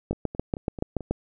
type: two click trains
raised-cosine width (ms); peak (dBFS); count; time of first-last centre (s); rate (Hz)
2; -11 / -22; 8 / 5; 0.11-1.11 / 0.13-1.007; 7 / 4.56
effects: none